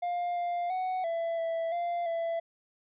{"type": "tone with pitch steps", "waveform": "triangle", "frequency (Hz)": [704, 700, 743, 668, 661, 693, 668], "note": ["F5", "F5", "F#5", "E5", "E5", "F5", "E5"], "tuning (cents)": [14, 4, 7, 23, 5, -14, 23], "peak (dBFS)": -27, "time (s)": [0.02, 2.4], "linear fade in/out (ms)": 10, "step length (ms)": 340, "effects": ["resampled to 8000 Hz"]}